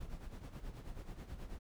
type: noise with tremolo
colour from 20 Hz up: brown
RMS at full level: -44 dBFS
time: 0-1.59 s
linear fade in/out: 10 ms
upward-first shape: sine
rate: 9.3 Hz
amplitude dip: 65%
effects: none